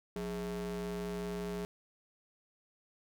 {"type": "ring-modulated tone", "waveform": "square", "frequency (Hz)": 116.54, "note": "A#2", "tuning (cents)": 0, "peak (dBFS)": -34, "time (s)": [0.16, 1.65], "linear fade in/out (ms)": 0, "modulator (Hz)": 297, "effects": []}